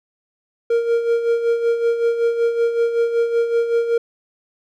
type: tone with tremolo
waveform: triangle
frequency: 466.2 Hz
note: A#4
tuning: in tune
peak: -11 dBFS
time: 0.7-3.98 s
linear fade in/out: 5 ms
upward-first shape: sine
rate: 5.3 Hz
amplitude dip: 60%
effects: none